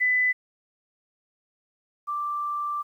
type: tone pair in turn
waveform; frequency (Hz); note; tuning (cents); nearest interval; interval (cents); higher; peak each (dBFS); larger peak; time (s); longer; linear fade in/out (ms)
sine; 2000 / 1176.2; B6 / D6; +21 / +2; major sixth; 919; first; -19 / -26; first; 0-0.33 / 2.07-2.83; second; 20
effects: 10-bit